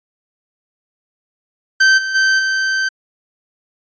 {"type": "tone with level steps", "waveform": "45% pulse", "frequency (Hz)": 1551, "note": "G6", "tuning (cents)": -19, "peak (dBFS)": [-8, -19, -11, -15], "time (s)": [1.8, 2.89], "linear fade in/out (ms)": 10, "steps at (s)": [1.97, 2.14, 2.38], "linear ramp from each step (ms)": 20, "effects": ["resampled to 16000 Hz"]}